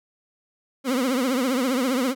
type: tone with vibrato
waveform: 30% pulse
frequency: 256.6 Hz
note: C4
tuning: 34 cents flat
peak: -18 dBFS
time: 0.84-2.15 s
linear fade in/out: 50 ms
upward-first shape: triangle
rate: 15 Hz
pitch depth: 150 cents each way
effects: none